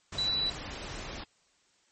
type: tone in noise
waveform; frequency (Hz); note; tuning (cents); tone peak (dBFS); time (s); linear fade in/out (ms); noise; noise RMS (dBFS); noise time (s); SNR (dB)
sine; 3951; B7; 0; -27; 0.18-0.5; 5; pink; -40; 0.12-1.24; +10
effects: white hiss -68 dBFS RMS until 1.91 s + MP3 32 kbps